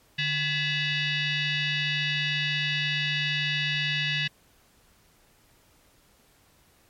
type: tone with frequency modulation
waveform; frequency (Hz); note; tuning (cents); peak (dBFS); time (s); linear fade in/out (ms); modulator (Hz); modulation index
sine; 147.6; D3; +9; -24; 0.18-4.28; 10; 921; 3.9
effects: pink hiss -61 dBFS RMS until 6.89 s + MP3 64 kbps